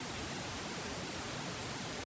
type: noise with flanger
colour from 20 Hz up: pink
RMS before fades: -40 dBFS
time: 0-2.04 s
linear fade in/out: 5 ms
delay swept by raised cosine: 1.6 to 6.2 ms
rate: 2.8 Hz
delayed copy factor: -0.75
effects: high-pass 100 Hz 12 dB/octave + resampled to 16000 Hz